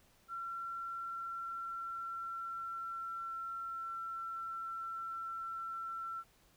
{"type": "tone with pitch glide", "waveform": "sine", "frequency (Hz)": [1360, 1346.7], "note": ["F6", "E6"], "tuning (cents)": [-46, 37], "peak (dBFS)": -39, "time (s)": [0.28, 6.24], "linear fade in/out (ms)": 50, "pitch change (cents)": -17, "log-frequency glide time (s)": [0.83, 4.48], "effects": ["pink hiss -68 dBFS RMS until 6.56 s"]}